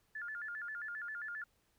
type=tone with vibrato; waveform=sine; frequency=1568 Hz; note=G6; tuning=in tune; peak=-40 dBFS; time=0.15-1.44 s; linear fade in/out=5 ms; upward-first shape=square; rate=7.5 Hz; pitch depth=180 cents each way; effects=pink hiss -75 dBFS RMS until 1.78 s